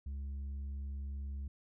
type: tone with tanh clipping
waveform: sine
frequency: 69.3 Hz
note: C#2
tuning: in tune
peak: -39 dBFS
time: 0.06-1.48 s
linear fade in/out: 5 ms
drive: 4 dB
effects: none